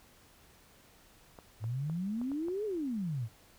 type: clicks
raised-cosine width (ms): 1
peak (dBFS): -34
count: 6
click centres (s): 1.388 / 1.641 / 1.898 / 2.215 / 2.317 / 2.484
type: exponential two-way sweep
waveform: sine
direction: up then down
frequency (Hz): 103.83 to 440 to 103.83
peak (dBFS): -32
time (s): 1.6-3.29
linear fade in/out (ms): 50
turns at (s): 2.65
effects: pink hiss -61 dBFS RMS until 3.58 s